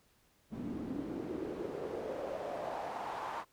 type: noise with band-pass filter sweep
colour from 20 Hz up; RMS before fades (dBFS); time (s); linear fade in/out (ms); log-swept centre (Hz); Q
pink; -40; 0.5-3.45; 50; 220 to 1000; 3.3
effects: pink hiss -70 dBFS RMS until 3.52 s